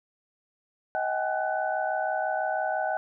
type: tone cluster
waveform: sine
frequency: 632 / 760 / 826 / 1493 Hz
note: D#5 / F#5 / G#5 / F#6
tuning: +27 / +46 / -10 / +15 cents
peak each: -30 / -29 / -34 / -33 dBFS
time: 0.95-2.97 s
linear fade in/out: 0 ms
effects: none